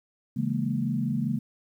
sine chord, A# half-diminished seventh, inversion first, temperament equal, 138.59 / 164.81 / 207.7 / 233.1 Hz, C#3 / E3 / G#3 / A#3, 0 / 0 / 0 / 0 cents, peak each -30 / -33 / -30 / -29 dBFS, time 0.36-1.39 s, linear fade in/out 10 ms, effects 10-bit

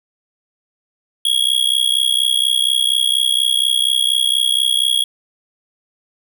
square tone with amplitude modulation, 3309 Hz, G#7, 7 cents flat, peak -10 dBFS, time 1.25-5.04 s, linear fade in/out 5 ms, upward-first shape sine, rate 64.2 Hz, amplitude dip 95%, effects none

